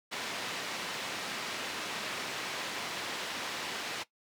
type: band-pass noise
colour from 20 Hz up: white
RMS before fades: -38 dBFS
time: 0.11-4.04 s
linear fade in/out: 20 ms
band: 170 to 3600 Hz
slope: 12 dB/octave
effects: noise-tail reverb RT60 0.1 s tail -17 dB re dry